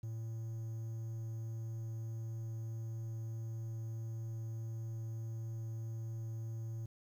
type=tone with quantisation; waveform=triangle; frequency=112.7 Hz; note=A2; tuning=42 cents sharp; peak=-37 dBFS; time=0.03-6.86 s; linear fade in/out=5 ms; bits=11; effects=none